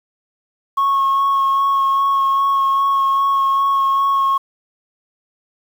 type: tone with vibrato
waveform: sine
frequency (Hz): 1095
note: C#6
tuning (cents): -22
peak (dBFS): -11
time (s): 0.77-4.38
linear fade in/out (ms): 10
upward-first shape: sine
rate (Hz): 2.5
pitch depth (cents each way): 13
effects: tanh soft clip ceiling -11 dBFS + 7-bit